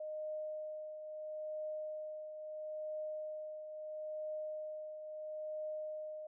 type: tone with tremolo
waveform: sine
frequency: 616 Hz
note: D#5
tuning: 17 cents flat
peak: -38 dBFS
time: 0-6.27 s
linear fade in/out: 5 ms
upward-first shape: triangle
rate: 0.75 Hz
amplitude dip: 55%
effects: none